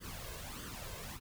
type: noise with flanger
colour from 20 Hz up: pink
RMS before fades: -45 dBFS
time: 0-1.2 s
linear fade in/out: 50 ms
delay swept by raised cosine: 0.62 to 1.92 ms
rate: 1.6 Hz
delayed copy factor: +0.65
effects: none